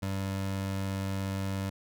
25% pulse tone, 97 Hz, G2, 18 cents flat, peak -27 dBFS, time 0.02-1.7 s, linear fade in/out 10 ms, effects none

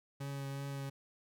40% pulse tone with vibrato, 138.6 Hz, C#3, in tune, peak -38 dBFS, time 0.2-0.9 s, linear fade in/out 10 ms, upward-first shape triangle, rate 2.7 Hz, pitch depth 17 cents each way, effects none

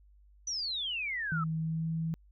sine exponential sweep, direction down, 6050 to 1259 Hz, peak -32 dBFS, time 0.47-1.44 s, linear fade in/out 5 ms
sine tone with pitch glide, 160 to 162.33 Hz, D#3 to E3, +49 to -26 cents, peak -30 dBFS, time 1.32-2.14 s, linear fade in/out 0 ms, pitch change +25 cents, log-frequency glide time 1.6-1.88 s
effects added 50 Hz sine -57 dBFS peak until 2.31 s

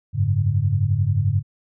sine chord, F# suspended second, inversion none, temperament equal with one note detuned, 92.5 / 103.83 / 141.99 Hz, F#2 / G#2 / C#3, 0 / 0 / +42 cents, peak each -23 / -19 / -23 dBFS, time 0.13-1.43 s, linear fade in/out 50 ms, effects none

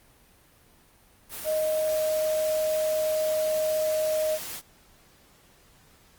sine tone in noise, 622.3 Hz, D#5, in tune, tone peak -23 dBFS, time 1.44-4.39 s, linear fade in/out 50 ms, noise white, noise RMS -37 dBFS, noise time 1.29-4.62 s, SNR +11 dB, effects pink hiss -58 dBFS RMS until 6.18 s + Opus 32 kbps

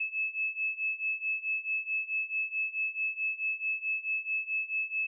sine beating tone pair, 2600 / 2604.6 Hz, E7 / E7, -24 / -21 cents, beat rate 4.6 Hz, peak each -34 / -32 dBFS, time 0-5.07 s, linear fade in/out 10 ms, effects none

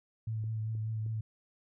sine tone with vibrato, 110 Hz, A2, in tune, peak -32 dBFS, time 0.27-1.21 s, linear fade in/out 5 ms, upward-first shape triangle, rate 5.1 Hz, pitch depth 27 cents each way
click train, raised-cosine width 3 ms, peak -39 dBFS, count 3, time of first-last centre 0.44-1.063 s, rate 3.21 Hz
effects none

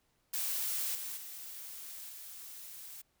blue noise with level steps, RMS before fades -35 / -41 / -46 / -48 dBFS, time 0.33-3.02 s, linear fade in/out 10 ms, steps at 0.95 / 1.17 / 2.09 s, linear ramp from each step 2 ms, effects pink hiss -75 dBFS RMS until 3.2 s

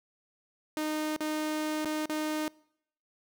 sawtooth tone with dropouts, 307.6 Hz, D#4, 20 cents flat, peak -26 dBFS, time 0.77-2.48 s, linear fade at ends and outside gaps 1 ms, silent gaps 1.164-1.206 / 1.848-1.855 / 2.057-2.095 s, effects noise-tail reverb RT60 0.7 s tail -24 dB re dry

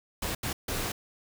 pink noise bursts at uneven times, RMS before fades -32 dBFS, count 3, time 0.22-0.35 / 0.43-0.53 / 0.68-0.92 s, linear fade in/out 5 ms, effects none

